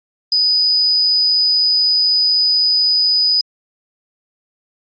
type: tone with amplitude modulation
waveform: sine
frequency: 4978 Hz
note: D#8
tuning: in tune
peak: -10 dBFS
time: 0.32-3.41 s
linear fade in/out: 2 ms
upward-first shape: sine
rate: 171 Hz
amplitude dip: 25%
effects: Opus 32 kbps